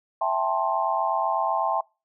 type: chord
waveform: sine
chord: A minor seventh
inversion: second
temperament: just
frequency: 660 / 792 / 880 / 1056 Hz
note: E5 / G5 / A5 / C6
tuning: +2 / +18 / 0 / +16 cents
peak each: -27 dBFS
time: 0.21-1.81 s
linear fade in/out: 5 ms
effects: noise-tail reverb RT60 0.3 s tail -26 dB re dry